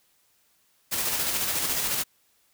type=noise with tremolo; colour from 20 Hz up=white; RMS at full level=-26 dBFS; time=0.91-2.04 s; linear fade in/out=20 ms; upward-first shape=square; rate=14 Hz; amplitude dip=30%; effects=white hiss -66 dBFS RMS until 2.53 s